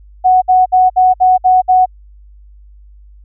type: tone bursts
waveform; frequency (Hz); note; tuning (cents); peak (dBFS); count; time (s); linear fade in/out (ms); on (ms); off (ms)
sine; 740; F#5; 0; -5; 7; 0.24-1.86; 20; 180; 60
effects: added 50 Hz sine -37 dBFS peak until 3.24 s